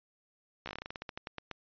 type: slowing click train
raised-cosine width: 0.3 ms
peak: -23 dBFS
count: 17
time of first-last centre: 0.66-1.513 s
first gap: 14 ms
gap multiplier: 1.16
effects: resampled to 11025 Hz